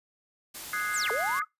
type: noise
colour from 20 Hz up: white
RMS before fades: -40 dBFS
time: 0.54-1.4 s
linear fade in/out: 10 ms
type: chord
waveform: sine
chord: Ab dominant seventh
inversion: second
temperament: equal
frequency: 1244.5 / 1480 / 1661.2 / 2093 Hz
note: Eb6 / Gb6 / Ab6 / C7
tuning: 0 / 0 / 0 / 0 cents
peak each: -34 dBFS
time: 0.73-1.42 s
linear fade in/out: 2 ms
type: linear two-way sweep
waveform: sine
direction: down then up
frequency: 8900 to 415.5 to 1313 Hz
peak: -29 dBFS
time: 0.93-1.45 s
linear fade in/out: 20 ms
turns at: 1.11 s
effects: noise-tail reverb RT60 0.2 s tail -25 dB re dry + resampled to 32000 Hz